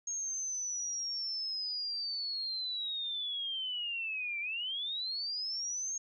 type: linear two-way sweep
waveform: sine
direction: down then up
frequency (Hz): 6550 to 2318 to 6550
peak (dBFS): -34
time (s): 0.07-5.98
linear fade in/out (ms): 5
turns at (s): 4.4
effects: none